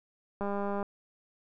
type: click train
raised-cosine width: 1 ms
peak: -21 dBFS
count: 85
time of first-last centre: 0.41-0.828 s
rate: 201 Hz
effects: none